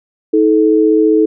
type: tone pair together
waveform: sine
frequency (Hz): 318.5 / 433.5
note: D#4 / A4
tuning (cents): +41 / -26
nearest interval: perfect fourth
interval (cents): 533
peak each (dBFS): -10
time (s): 0.33-1.26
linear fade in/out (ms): 10
effects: none